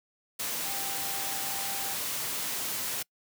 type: tone in noise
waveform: sine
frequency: 787 Hz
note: G5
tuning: 7 cents sharp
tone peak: -41 dBFS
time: 0.65-1.94 s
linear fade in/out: 10 ms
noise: white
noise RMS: -33 dBFS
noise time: 0.39-3.03 s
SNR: -11 dB
effects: noise-tail reverb RT60 0.1 s tail -26 dB re dry + high-pass 100 Hz 12 dB/octave